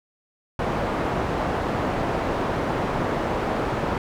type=low-pass noise; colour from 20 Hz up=white; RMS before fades=-25 dBFS; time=0.59-3.98 s; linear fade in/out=2 ms; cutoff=810 Hz; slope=12 dB/octave; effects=none